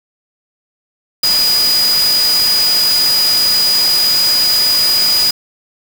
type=tone in noise; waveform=sine; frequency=4926 Hz; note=D#8; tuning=18 cents flat; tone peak=-10 dBFS; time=1.23-5.31 s; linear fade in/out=5 ms; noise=white; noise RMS=-19 dBFS; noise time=1.23-5.31 s; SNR=+6 dB; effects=none